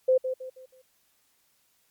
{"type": "tone with echo", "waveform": "sine", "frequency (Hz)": 516, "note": "C5", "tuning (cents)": -24, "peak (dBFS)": -17, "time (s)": [0.08, 0.18], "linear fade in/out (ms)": 10, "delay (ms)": 160, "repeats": 4, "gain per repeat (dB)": -9, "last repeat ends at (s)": 0.82, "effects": ["white hiss -68 dBFS RMS until 1.9 s", "MP3 96 kbps"]}